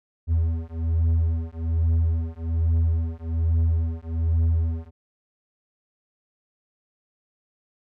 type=beating tone pair; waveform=triangle; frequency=81.4 / 82.6 Hz; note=E2 / E2; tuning=-21 / +4 cents; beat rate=1.2 Hz; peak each=-21 dBFS; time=0.27-4.91 s; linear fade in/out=50 ms; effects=none

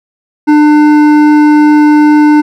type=tone with hard clipping; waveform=triangle; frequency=299.6 Hz; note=D4; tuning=35 cents sharp; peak=-4 dBFS; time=0.47-2.42 s; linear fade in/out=20 ms; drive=15 dB; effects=none

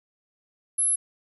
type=tone; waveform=sine; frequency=11000 Hz; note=F9; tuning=27 cents flat; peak=-20 dBFS; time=0.78-0.96 s; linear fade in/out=10 ms; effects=none

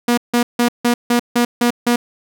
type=tone bursts; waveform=sawtooth; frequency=240 Hz; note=B3; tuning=49 cents flat; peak=-8 dBFS; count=8; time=0.08-1.96 s; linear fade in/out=5 ms; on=95 ms; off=160 ms; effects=none

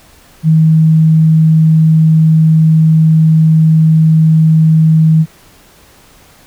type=tone; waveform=sine; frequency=159 Hz; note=D#3; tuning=38 cents sharp; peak=-4 dBFS; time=0.43-5.26 s; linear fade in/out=50 ms; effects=pink hiss -43 dBFS RMS until 6.46 s

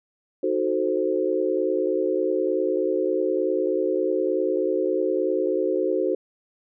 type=chord; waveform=sine; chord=D# diminished seventh; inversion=none; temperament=equal; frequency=311.1 / 370 / 440 / 523.3 Hz; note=D#4 / F#4 / A4 / C5; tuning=0 / 0 / 0 / 0 cents; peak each=-28 / -24 / -27 / -26 dBFS; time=0.43-6.15 s; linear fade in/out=5 ms; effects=none

